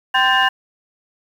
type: tone cluster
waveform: sine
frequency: 776 / 1032 / 1581 / 1771 / 2852 Hz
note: G5 / C6 / G6 / A6 / F7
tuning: -18 / -24 / +14 / +11 / +36 cents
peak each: -18 dBFS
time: 0.14-0.49 s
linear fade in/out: 10 ms
effects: tanh soft clip ceiling -5 dBFS + 7-bit